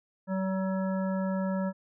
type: harmonic tone with a mistuned harmonic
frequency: 190 Hz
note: F#3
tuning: 46 cents sharp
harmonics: 1 / 3 / 5 / 7 / 9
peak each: -28 / -34 / -40 / -44 / -46 dBFS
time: 0.27-1.73 s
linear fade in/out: 50 ms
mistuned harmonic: 9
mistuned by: -27 cents
effects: none